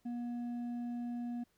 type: tone with hard clipping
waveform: sine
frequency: 240 Hz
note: B3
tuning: 49 cents flat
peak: -38 dBFS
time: 0.05-1.44 s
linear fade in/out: 10 ms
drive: 4 dB
effects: pink hiss -75 dBFS RMS until 1.57 s